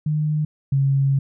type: tone pair in turn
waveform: sine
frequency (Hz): 152.2 / 137.25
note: D#3 / C#3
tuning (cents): -38 / -17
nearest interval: major second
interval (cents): 179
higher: first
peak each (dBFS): -18 / -15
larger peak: second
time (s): 0.06-0.45 / 0.72-1.19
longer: second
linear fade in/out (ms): 5
effects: none